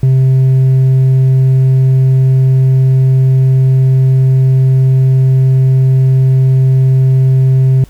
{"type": "tone with hard clipping", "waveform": "triangle", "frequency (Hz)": 131.5, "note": "C3", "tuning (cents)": 9, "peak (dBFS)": -4, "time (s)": [0.03, 7.84], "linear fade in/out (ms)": 2, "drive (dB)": 1, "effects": ["added 50 Hz sine -36 dBFS peak until 7.89 s", "pink hiss -45 dBFS RMS until 7.89 s"]}